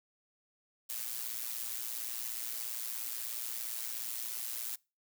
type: noise with amplitude modulation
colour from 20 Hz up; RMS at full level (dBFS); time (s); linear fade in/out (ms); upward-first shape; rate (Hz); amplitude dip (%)
blue; -36; 0.89-4.76; 10; sine; 117; 70
effects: noise-tail reverb RT60 0.3 s tail -25 dB re dry